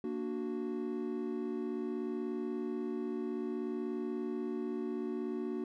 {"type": "chord", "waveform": "triangle", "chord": "Bb augmented", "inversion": "none", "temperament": "equal", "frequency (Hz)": [233.1, 293.7, 370], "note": ["Bb3", "D4", "F#4"], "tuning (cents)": [0, 0, 0], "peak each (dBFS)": [-37, -38, -36], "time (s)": [0.04, 5.64], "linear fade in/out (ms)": 2, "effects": []}